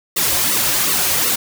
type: noise with flanger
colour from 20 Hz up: white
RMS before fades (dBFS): -17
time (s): 0.16-1.36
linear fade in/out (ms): 10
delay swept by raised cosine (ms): 1.2 to 4.7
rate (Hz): 2.7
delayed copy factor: -0.95
effects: none